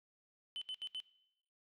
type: tone bursts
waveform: sine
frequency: 3036 Hz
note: F#7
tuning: 44 cents sharp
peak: -38 dBFS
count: 4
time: 0.56-1.002 s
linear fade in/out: 0 ms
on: 55 ms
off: 74 ms
effects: noise-tail reverb RT60 0.8 s tail -19 dB re dry + tanh soft clip ceiling -37 dBFS